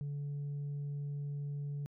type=tone; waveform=sine; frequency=143.7 Hz; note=D3; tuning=37 cents flat; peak=-34 dBFS; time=0.01-1.86 s; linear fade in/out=0 ms; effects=tanh soft clip ceiling -35 dBFS